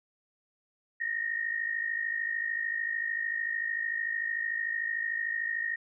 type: tone pair together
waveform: sine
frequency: 1821 / 1874.4 Hz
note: A#6 / A#6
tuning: -41 / +9 cents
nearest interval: minor second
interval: 50 cents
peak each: -34 / -31 dBFS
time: 1-5.76 s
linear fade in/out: 10 ms
effects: none